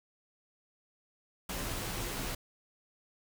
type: noise with comb filter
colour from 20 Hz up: pink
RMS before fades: -37 dBFS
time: 1.49-2.35 s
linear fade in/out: 5 ms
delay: 13 ms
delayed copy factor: -0.6
effects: none